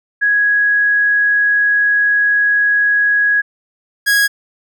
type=tone pair in turn; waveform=sine / 45% pulse; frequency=1664 / 1652.5 Hz; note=G#6 / G#6; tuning=+3 / -9 cents; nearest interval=unison; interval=12 cents; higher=first; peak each=-10 dBFS; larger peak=neither; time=0.21-3.42 / 4.06-4.28 s; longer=first; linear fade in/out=20 ms; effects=none